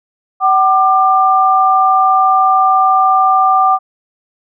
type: tone pair together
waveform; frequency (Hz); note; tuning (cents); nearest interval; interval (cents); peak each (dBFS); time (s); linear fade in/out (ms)
sine; 759.2 / 1193; F#5 / D6; +44 / +27; minor sixth; 783; -10; 0.4-3.79; 50
effects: none